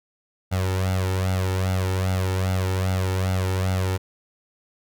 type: tone with flanger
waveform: sawtooth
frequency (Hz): 93.7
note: F#2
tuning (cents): +22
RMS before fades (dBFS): -23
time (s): 0.51-3.98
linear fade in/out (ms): 20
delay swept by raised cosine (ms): 1.4 to 2.26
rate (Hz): 2.5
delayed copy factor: +0.75
effects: none